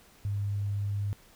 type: tone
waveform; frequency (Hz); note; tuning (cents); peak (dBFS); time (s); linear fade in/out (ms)
sine; 101.3; G#2; -43; -28; 0.25-1.13; 0
effects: pink hiss -58 dBFS RMS until 1.35 s